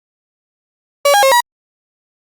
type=tone with pitch steps; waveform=35% pulse; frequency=569 / 814 / 537 / 962 Hz; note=C#5 / G#5 / C5 / B5; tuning=+45 / -35 / +45 / -46 cents; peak=-6 dBFS; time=1.05-1.406 s; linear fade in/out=5 ms; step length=89 ms; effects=Opus 48 kbps